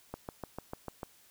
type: click train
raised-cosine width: 1 ms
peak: -24 dBFS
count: 7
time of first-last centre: 0.14-1.032 s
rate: 6.73 Hz
effects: white hiss -62 dBFS RMS until 1.3 s